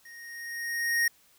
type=tone with level ramp; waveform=square; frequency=1864.7 Hz; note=A#6; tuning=in tune; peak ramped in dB=-47 to -22 dBFS; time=0.05-1.08 s; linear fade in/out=5 ms; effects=white hiss -62 dBFS RMS until 1.38 s